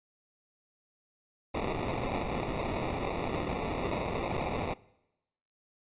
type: noise with sample-and-hold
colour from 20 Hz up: violet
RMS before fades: -33 dBFS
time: 1.54-4.74 s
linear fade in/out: 10 ms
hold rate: 1575 Hz
effects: noise-tail reverb RT60 0.9 s tail -22 dB re dry + resampled to 8000 Hz